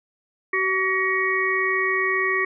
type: harmonic tone with a mistuned harmonic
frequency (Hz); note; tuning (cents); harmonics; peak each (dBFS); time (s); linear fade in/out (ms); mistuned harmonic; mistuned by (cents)
379.1; F#4; +42; 1 / 3 / 5 / 6; -26 / -27 / -22 / -27; 0.53-2.45; 5; 6; -34
effects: none